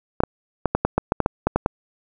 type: clicks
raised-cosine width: 1 ms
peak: -3 dBFS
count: 12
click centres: 0.204 / 0.236 / 0.657 / 0.75 / 0.85 / 0.98 / 1.121 / 1.203 / 1.261 / 1.47 / 1.56 / 1.661 s
effects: none